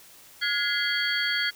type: tone cluster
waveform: sine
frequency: 1428 / 1673 / 2050 / 3260 / 4463 Hz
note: F6 / G#6 / C7 / G#7 / C#8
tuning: +38 / +12 / -36 / -33 / +11 cents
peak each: -30 dBFS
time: 0.41-1.51 s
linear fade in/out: 20 ms
effects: white hiss -51 dBFS RMS until 1.55 s